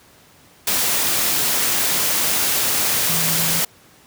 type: tone in noise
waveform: sine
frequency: 164.6 Hz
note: E3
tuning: 2 cents flat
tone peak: -27 dBFS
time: 3.09-3.6 s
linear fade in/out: 5 ms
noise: white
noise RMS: -19 dBFS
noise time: 0.67-3.65 s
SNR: -11 dB
effects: pink hiss -50 dBFS RMS until 4.06 s + high-pass 80 Hz 12 dB/octave